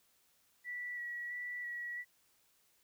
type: tone with vibrato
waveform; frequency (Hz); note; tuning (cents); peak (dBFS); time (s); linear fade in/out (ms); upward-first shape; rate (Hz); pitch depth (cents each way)
sine; 1942; B6; -30; -39; 0.64-2.05; 50; square; 1.5; 15
effects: white hiss -72 dBFS RMS until 2.83 s